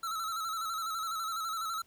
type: tone with vibrato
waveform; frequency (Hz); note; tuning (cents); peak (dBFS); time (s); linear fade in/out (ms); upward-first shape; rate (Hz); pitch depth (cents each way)
square; 1316; E6; -3; -34; 0.03-1.82; 5; square; 12; 47
effects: pink hiss -66 dBFS RMS until 1.86 s